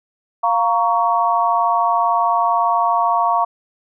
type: chord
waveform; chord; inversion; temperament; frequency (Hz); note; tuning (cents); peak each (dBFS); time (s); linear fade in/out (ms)
sine; Bb minor; second; just; 699.2 / 932.3 / 1118.8; F5 / Bb5 / Db6; +2 / 0 / +16; -18; 0.43-3.45; 10
effects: none